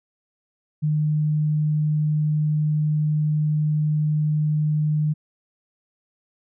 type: tone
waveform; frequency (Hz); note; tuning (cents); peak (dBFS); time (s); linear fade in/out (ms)
sine; 152; D#3; -40; -18; 0.82-5.14; 20
effects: none